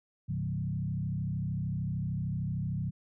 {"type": "tone with frequency modulation", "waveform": "sine", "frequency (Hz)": 138.9, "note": "C#3", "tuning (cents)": 4, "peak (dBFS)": -30, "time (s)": [0.28, 2.91], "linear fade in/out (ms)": 20, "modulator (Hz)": 33.2, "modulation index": 1.4, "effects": []}